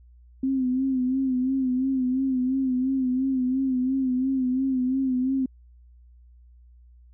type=tone with vibrato; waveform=sine; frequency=260 Hz; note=C4; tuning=11 cents flat; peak=-21 dBFS; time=0.43-5.46 s; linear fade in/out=5 ms; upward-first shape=sine; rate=2.9 Hz; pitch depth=60 cents each way; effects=added 60 Hz sine -49 dBFS peak until 7.13 s